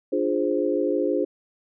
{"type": "chord", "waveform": "sine", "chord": "D half-diminished seventh", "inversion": "none", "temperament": "equal with one note detuned", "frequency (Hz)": [295.9, 349.2, 415.3, 523.3], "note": ["D4", "F4", "Ab4", "C5"], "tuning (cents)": [13, 0, 0, 0], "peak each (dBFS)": -26, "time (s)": [0.12, 1.25], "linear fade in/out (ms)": 10, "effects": []}